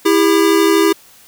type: tone pair together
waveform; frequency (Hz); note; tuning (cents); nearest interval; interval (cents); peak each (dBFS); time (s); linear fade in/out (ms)
square; 329.2 / 401.6; E4 / G4; -2 / +42; minor third; 344; -13; 0.05-0.93; 10
effects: white hiss -45 dBFS RMS until 1.27 s